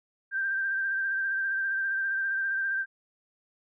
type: tone with vibrato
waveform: sine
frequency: 1575 Hz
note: G6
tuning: 8 cents sharp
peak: -26 dBFS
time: 0.31-2.86 s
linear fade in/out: 50 ms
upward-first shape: sine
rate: 15 Hz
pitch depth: 29 cents each way
effects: none